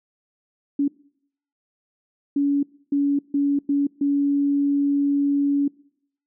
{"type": "tone bursts at uneven times", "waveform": "sine", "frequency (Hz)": 283.2, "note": "C#4", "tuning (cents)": 37, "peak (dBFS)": -17, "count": 6, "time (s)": [[0.79, 0.88], [2.36, 2.63], [2.92, 3.19], [3.34, 3.59], [3.69, 3.87], [4.01, 5.68]], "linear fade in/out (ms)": 5, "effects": ["noise-tail reverb RT60 0.7 s tail -24 dB re dry"]}